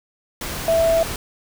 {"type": "tone in noise", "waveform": "sine", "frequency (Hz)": 659.3, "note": "E5", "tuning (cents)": 0, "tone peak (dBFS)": -14, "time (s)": [0.68, 1.03], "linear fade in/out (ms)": 2, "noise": "pink", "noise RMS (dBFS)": -28, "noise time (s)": [0.41, 1.16], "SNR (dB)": 11, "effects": []}